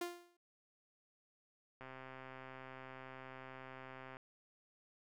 sawtooth tone with exponential decay, 349.2 Hz, F4, in tune, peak -33 dBFS, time 0.01-0.37 s, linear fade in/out 5 ms, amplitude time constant 77 ms
click train, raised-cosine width 0.5 ms, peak -36 dBFS, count 310, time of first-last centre 1.81-4.169 s, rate 131 Hz
effects none

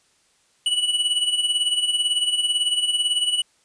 square tone with tremolo, 2948 Hz, F#7, 7 cents flat, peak -17 dBFS, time 0.66-3.42 s, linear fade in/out 2 ms, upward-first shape sine, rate 18 Hz, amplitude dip 65%, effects white hiss -62 dBFS RMS until 3.64 s + resampled to 22050 Hz

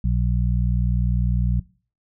harmonic tone, 60 Hz, B1, 49 cents flat, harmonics 1 / 2 / 3, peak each -20 / -23 / -25 dBFS, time 0.04-1.6 s, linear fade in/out 5 ms, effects noise-tail reverb RT60 0.4 s tail -20 dB re dry

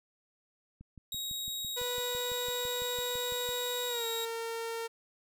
click train, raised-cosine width 5 ms, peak -37 dBFS, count 17, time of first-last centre 0.81-3.49 s, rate 5.97 Hz
sawtooth tone, 3793 Hz, A#7, 29 cents sharp, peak -32 dBFS, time 1.12-4.25 s, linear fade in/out 2 ms
sawtooth tone with pitch glide, 490.6 to 457.7 Hz, B4 to A#4, -12 to -32 cents, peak -31 dBFS, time 1.76-4.88 s, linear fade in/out 20 ms, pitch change -120 cents, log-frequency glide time 3.88-4.06 s
effects none

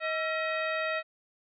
harmonic tone with a mistuned harmonic, 633 Hz, D#5, 30 cents sharp, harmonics 1 / 2 / 3 / 4 / 5 / 6 / 7, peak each -32 / -35 / -34 / -37 / -47 / -45 / -53 dBFS, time 0-1.03 s, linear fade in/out 50 ms, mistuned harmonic 2, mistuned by +110 cents, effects none

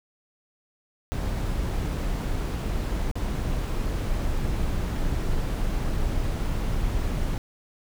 brown noise with dropouts, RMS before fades -26 dBFS, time 1.12-7.38 s, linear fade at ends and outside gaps 0 ms, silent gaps 3.114-3.155 s, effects none

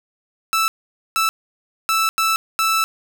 sawtooth tone bursts at uneven times, 1318.5 Hz, E6, in tune, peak -12 dBFS, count 5, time 0.53-0.68 / 1.16-1.29 / 1.89-2.09 / 2.18-2.36 / 2.59-2.84 s, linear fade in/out 0 ms, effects 9-bit

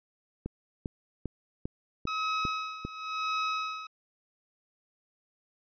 click train, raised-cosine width 3 ms, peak -21 dBFS, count 7, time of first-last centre 0.46-2.85 s, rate 2.51 Hz
sawtooth tone with tremolo, 1278 Hz, D#6, 46 cents sharp, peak -24 dBFS, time 2.07-3.87 s, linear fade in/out 5 ms, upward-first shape sine, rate 0.94 Hz, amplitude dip 80%
effects resampled to 11025 Hz

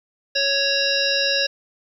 harmonic tone, 554.4 Hz, C#5, in tune, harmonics 1 / 3 / 5 / 7 / 9 / 10, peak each -25 / -25 / -25 / -25 / -25 / -25 dBFS, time 0.35-1.47 s, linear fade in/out 10 ms, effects 9-bit

